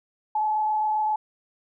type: tone with frequency modulation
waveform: sine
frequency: 857 Hz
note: A5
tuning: 46 cents flat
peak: -21 dBFS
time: 0.35-1.16 s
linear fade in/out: 5 ms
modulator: 27.5 Hz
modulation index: 0.43
effects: none